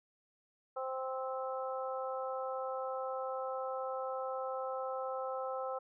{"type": "harmonic tone", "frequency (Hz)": 261.6, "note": "C4", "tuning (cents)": 0, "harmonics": [2, 3, 4, 5], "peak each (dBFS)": [-38, -42, -46, -43], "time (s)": [0.76, 5.79], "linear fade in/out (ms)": 10, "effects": []}